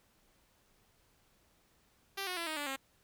5% pulse tone with pitch steps, 392 / 363.6 / 337.3 / 312.9 / 290.3 / 269.3 Hz, G4 / F#4 / E4 / D#4 / D4 / C#4, 0 / -30 / +40 / +10 / -20 / -50 cents, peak -25 dBFS, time 2.17-2.764 s, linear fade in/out 10 ms, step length 99 ms, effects pink hiss -70 dBFS RMS until 3.03 s

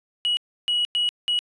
triangle tone bursts at uneven times, 2916 Hz, F#7, 26 cents flat, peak -17 dBFS, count 4, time 0.25-0.37 / 0.68-0.85 / 0.95-1.09 / 1.28-1.39 s, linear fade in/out 0 ms, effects tanh soft clip ceiling -15 dBFS + resampled to 22050 Hz

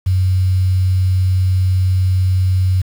sine tone with quantisation, 93 Hz, F#2, 9 cents sharp, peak -11 dBFS, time 0.06-2.82 s, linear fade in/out 10 ms, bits 6, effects none

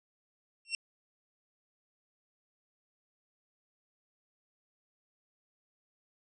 25% pulse tone with exponential growth, 2724 Hz, F7, 44 cents flat, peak -23 dBFS, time 0.65-0.75 s, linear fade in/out 1 ms, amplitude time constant 21 ms, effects resampled to 22050 Hz

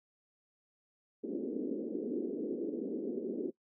white band-pass noise, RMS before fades -37 dBFS, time 1.23-3.51 s, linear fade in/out 20 ms, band 220 to 440 Hz, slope 48 dB/octave, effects noise-tail reverb RT60 0.1 s tail -20 dB re dry

